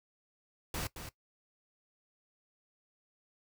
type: noise with echo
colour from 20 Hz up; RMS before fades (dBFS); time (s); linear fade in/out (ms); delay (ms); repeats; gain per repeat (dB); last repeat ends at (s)
pink; -37; 0.74-0.87; 2; 220; 1; -8; 1.09
effects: noise-tail reverb RT60 0.1 s tail -17 dB re dry